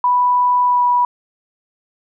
sine tone with pitch glide, 987 to 977.9 Hz, B5 to B5, -1 to -17 cents, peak -11 dBFS, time 0.04-1.05 s, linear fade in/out 2 ms, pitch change -16 cents, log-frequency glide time 0.65-0.84 s, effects none

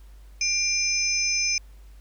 sine tone cluster, 2387 / 5170 / 6160 Hz, D7 / E8 / G8, +28 / -34 / -31 cents, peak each -26 dBFS, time 0.41-1.58 s, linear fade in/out 2 ms, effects added 50 Hz sine -44 dBFS peak until 2 s + pink hiss -61 dBFS RMS until 2 s

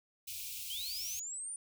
white band-stop noise, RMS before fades -43 dBFS, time 0.27-1.2 s, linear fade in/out 10 ms, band 100 to 2300 Hz, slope 96 dB/octave
sine linear sweep, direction up, 2992 to 9397 Hz, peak -39 dBFS, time 0.7-1.56 s, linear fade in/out 2 ms
effects none

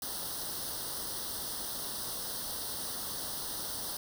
white noise with comb filter, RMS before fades -38 dBFS, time 0.02-3.97 s, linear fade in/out 2 ms, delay 0.21 ms, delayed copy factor +0.9, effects none

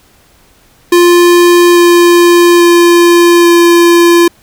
square tone with pitch steps, 349.2 / 347.2 / 345.2 / 343.2 Hz, F4 / F4 / F4 / F4, 0 / -10 / -20 / -30 cents, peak -3 dBFS, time 0.92-4.28 s, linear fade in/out 5 ms, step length 840 ms, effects pink hiss -46 dBFS RMS until 4.42 s

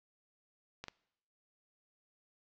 clicks, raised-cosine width 0.2 ms, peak -25 dBFS, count 2, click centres 0.84 / 0.883 s, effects noise-tail reverb RT60 0.8 s tail -23 dB re dry + low-pass 6000 Hz 12 dB/octave

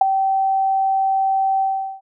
sine tone with ADSR envelope, 773 Hz, G5, 24 cents flat, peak -5 dBFS, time 0.01-2.01 s, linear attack 5 ms, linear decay 13 ms, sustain -10 dB, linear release 400 ms, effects none

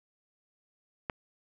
click, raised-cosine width 0.5 ms, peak -17 dBFS, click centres 1.098 s, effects none

